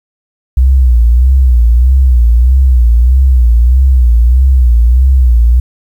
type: tone with vibrato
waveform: sine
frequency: 61.74 Hz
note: B1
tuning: in tune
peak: -3 dBFS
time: 0.57-5.6 s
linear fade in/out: 5 ms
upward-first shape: sine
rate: 1.6 Hz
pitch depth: 120 cents each way
effects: 7-bit